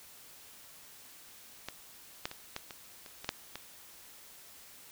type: clicks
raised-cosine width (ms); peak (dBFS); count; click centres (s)
0.2; -20 / -16 / -25 / -19 / -26 / -30 / -24 / -13 / -22; 9; 1.686 / 2.255 / 2.314 / 2.564 / 2.708 / 3.062 / 3.245 / 3.291 / 3.556
effects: white hiss -54 dBFS RMS until 4.91 s